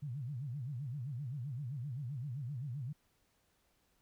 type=tone with vibrato; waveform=sine; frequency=132.3 Hz; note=C3; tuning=20 cents sharp; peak=-38 dBFS; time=0.02-2.93 s; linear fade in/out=10 ms; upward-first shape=sine; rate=7.7 Hz; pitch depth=230 cents each way; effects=pink hiss -75 dBFS RMS until 4.01 s